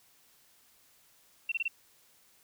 sine tone bursts, 2711 Hz, E7, 48 cents sharp, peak -28 dBFS, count 4, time 1.49-1.681 s, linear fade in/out 5 ms, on 29 ms, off 25 ms, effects white hiss -64 dBFS RMS until 2.43 s

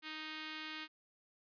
5% pulse tone with notch filter, 311.1 Hz, D#4, in tune, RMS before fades -45 dBFS, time 0.02-0.88 s, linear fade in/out 50 ms, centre 680 Hz, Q 0.77, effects resampled to 11025 Hz

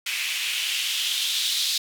blue noise with band-pass filter sweep, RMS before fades -26 dBFS, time 0.06-1.78 s, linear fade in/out 5 ms, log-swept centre 2400 to 3900 Hz, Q 3.2, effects none

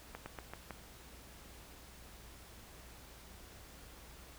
slowing click train, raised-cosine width 0.5 ms, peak -28 dBFS, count 5, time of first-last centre 0.15-0.707 s, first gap 110 ms, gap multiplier 1.16, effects added 60 Hz sine -58 dBFS peak until 4.38 s + pink hiss -56 dBFS RMS until 4.38 s

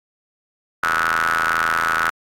sawtooth ring-modulated tone, 82 Hz, E2, 9 cents flat, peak -10 dBFS, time 0.83-2.1 s, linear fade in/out 0 ms, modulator 1380 Hz, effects AAC 64 kbps

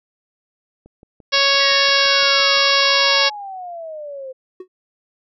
click train, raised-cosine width 2 ms, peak -31 dBFS, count 11, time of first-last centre 0.86-2.572 s, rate 5.84 Hz
harmonic tone, 554.4 Hz, C#5, in tune, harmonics 1 / 2 / 3 / 4 / 5 / 6 / 7 / 8 / 9 / 10, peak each -22 / -22 / -22 / -22 / -22 / -22 / -22 / -22 / -22 / -22 dBFS, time 1.32-3.3 s, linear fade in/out 20 ms
sine exponential sweep, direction down, 1975.5 to 514 Hz, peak -28 dBFS, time 1.59-4.33 s, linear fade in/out 20 ms
triangle tone with exponential decay, 370 Hz, F#4, in tune, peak -25 dBFS, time 4.6-4.68 s, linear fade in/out 5 ms, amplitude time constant 17 ms
effects none

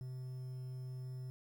triangle tone, 128.2 Hz, C3, 35 cents flat, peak -40 dBFS, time 0.01-1.3 s, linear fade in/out 0 ms, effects 11-bit

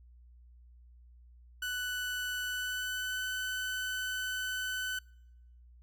30% pulse tone with pitch glide, 1489 to 1508 Hz, F#6 to F#6, +11 to +32 cents, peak -31 dBFS, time 1.62-4.99 s, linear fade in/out 5 ms, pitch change +21 cents, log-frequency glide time 2.44-3.26 s, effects noise-tail reverb RT60 0.9 s tail -26 dB re dry + added 60 Hz sine -54 dBFS peak until 5.82 s

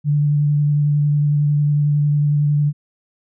sine tone with vibrato, 146.83 Hz, D3, in tune, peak -13 dBFS, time 0.04-2.73 s, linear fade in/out 50 ms, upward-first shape sine, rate 11 Hz, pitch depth 14 cents each way, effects none

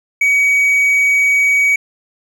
triangle tone, 2262 Hz, C#7, 34 cents sharp, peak -8 dBFS, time 0.21-1.76 s, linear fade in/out 5 ms, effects none

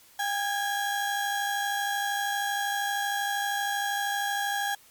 35% pulse tone pair together, 804.2 / 1661.2 Hz, G5 / G#6, +44 / 0 cents, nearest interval octave + minor second, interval 1256 cents, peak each -27 / -29 dBFS, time 0.19-4.75 s, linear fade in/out 5 ms, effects white hiss -56 dBFS RMS until 4.9 s + MP3 96 kbps

